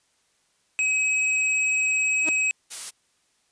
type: tone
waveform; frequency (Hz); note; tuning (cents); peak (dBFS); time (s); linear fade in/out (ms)
square; 2547; D#7; +40; -21; 0.79-2.51; 0
type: tone with exponential growth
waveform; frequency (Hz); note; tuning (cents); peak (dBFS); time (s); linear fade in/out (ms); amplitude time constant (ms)
sawtooth; 314.3; D#4; +18; -22; 2.22-2.29; 2; 15
type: noise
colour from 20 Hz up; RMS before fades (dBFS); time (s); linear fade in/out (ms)
blue; -31; 2.7-2.91; 20
effects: white hiss -67 dBFS RMS until 3.51 s + resampled to 22050 Hz